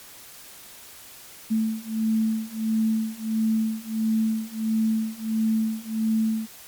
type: beating tone pair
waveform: sine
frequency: 220 / 221.5 Hz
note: A3 / A3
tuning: 0 / +12 cents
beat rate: 1.5 Hz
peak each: -25 / -24 dBFS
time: 1.5-6.47 s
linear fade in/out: 20 ms
effects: white hiss -45 dBFS RMS until 6.67 s + MP3 96 kbps